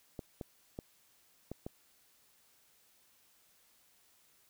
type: clicks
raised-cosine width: 2 ms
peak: -27 dBFS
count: 5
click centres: 0.192 / 0.412 / 0.789 / 1.516 / 1.665 s
effects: white hiss -68 dBFS RMS until 4.49 s